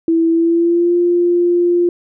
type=tone with pitch glide; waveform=sine; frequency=329.6 to 349.2 Hz; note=E4 to F4; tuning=0 to 0 cents; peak=-10 dBFS; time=0.08-1.89 s; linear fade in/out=2 ms; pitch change=+100 cents; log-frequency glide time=0.3-0.95 s; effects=none